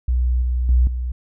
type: tone with level steps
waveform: sine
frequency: 61.74 Hz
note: B1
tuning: in tune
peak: -15 / -17 / -11 / -21 dBFS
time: 0.08-1.12 s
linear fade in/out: 5 ms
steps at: 0.42 / 0.69 / 0.87 s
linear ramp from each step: 2 ms
effects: none